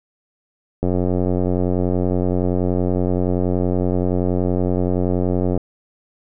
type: click train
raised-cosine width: 2 ms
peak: -7 dBFS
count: 431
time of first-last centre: 0.83-5.576 s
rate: 90.6 Hz
effects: none

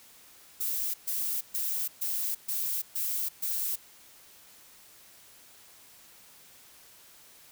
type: noise bursts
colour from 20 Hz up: violet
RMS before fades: -31 dBFS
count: 7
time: 0.6-3.76 s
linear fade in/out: 10 ms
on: 340 ms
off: 130 ms
effects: white hiss -55 dBFS RMS until 7.51 s

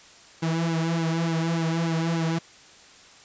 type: tone with flanger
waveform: sawtooth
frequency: 164.81 Hz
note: E3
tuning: in tune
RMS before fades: -25 dBFS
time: 0.42-2.39 s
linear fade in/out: 10 ms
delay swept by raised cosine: 1.6 to 4.5 ms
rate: 3.4 Hz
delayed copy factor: -0.9
effects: white hiss -50 dBFS RMS until 3.24 s + resampled to 16000 Hz

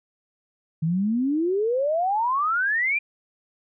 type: exponential sweep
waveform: sine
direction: up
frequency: 154 to 2433 Hz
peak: -20 dBFS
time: 0.82-2.99 s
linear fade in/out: 10 ms
effects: none

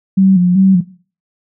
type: tone with vibrato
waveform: sine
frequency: 185 Hz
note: F#3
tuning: in tune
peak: -6 dBFS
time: 0.17-0.81 s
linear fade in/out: 10 ms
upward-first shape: square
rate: 2.6 Hz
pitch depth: 59 cents each way
effects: noise-tail reverb RT60 0.4 s tail -18 dB re dry

